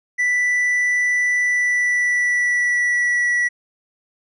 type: tone with pitch glide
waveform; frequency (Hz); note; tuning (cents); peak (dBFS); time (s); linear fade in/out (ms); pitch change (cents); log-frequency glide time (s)
triangle; 1975.5 to 1942.7; B6 to B6; 0 to -29; -14; 0.18-3.49; 20; -29; 1.41-3.28
effects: resampled to 24000 Hz